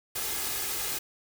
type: noise with comb filter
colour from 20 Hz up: white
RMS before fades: -32 dBFS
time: 0.15-0.99 s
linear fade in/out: 10 ms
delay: 2.4 ms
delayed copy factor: +0.5
effects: none